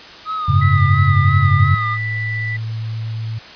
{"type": "tone with vibrato", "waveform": "triangle", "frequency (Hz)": 1244.5, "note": "D#6", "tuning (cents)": 0, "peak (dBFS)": -18, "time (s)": [0.25, 1.98], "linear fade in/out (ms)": 50, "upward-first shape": "sine", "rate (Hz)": 2.9, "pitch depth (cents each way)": 52}
{"type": "chord", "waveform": "sine", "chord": "F# suspended second", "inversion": "none", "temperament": "equal", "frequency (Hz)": [92.5, 103.83, 138.59], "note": ["F#2", "G#2", "C#3"], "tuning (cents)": [0, 0, 0], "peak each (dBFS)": -15, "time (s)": [0.48, 1.75], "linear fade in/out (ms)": 10}
{"type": "tone", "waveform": "sine", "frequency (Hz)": 1975.5, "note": "B6", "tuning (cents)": 0, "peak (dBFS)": -22, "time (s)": [0.61, 2.57], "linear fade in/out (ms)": 10}
{"type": "tone with pitch glide", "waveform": "sine", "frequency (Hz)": [110, 111.47], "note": ["A2", "A2"], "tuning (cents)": [0, 23], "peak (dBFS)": -21, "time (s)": [1.58, 3.39], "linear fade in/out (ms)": 10, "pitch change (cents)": 23, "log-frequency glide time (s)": [2.21, 2.65]}
{"effects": ["white hiss -37 dBFS RMS until 3.55 s", "resampled to 11025 Hz"]}